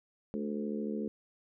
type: harmonic tone with a mistuned harmonic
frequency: 73.6 Hz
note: D2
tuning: 4 cents sharp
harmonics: 3 / 4 / 5 / 6 / 7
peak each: -35 / -41 / -42 / -40 / -46 dBFS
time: 0.34-1.08 s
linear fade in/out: 0 ms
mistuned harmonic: 3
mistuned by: -42 cents
effects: none